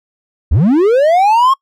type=linear sweep; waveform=triangle; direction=up; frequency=55 to 1097 Hz; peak=-5 dBFS; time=0.51-1.54 s; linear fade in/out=10 ms; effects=noise-tail reverb RT60 0.1 s tail -25 dB re dry